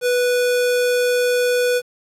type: tone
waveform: square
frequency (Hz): 492.4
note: B4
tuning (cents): -5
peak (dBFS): -16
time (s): 0.01-1.82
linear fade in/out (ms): 50
effects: resampled to 32000 Hz + 8-bit